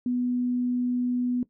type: tone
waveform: sine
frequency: 246.9 Hz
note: B3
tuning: in tune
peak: -23 dBFS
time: 0.06-1.43 s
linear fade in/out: 2 ms
effects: noise-tail reverb RT60 0.1 s tail -17 dB re dry